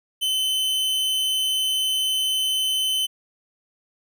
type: tone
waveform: 45% pulse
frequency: 3048 Hz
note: G7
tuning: 49 cents flat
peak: -20 dBFS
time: 0.21-3.07 s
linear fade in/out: 20 ms
effects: none